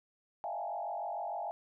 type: tone with frequency modulation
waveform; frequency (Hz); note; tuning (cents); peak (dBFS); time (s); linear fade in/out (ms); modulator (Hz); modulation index
sine; 755; F#5; +35; -35; 0.44-1.51; 0; 46.6; 2.5
effects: none